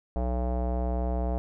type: tone with low-pass filter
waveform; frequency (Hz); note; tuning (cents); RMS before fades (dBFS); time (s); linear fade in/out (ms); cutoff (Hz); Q
square; 61.74; B1; 0; -28; 0.16-1.38; 0; 690; 3.6
effects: none